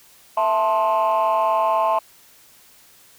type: chord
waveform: sine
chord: A minor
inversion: second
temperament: just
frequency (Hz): 660 / 880 / 1056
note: E5 / A5 / C6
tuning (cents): +2 / 0 / +16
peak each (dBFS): -19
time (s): 0.37-1.99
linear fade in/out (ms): 5
effects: tanh soft clip ceiling -12 dBFS + white hiss -51 dBFS RMS until 3.18 s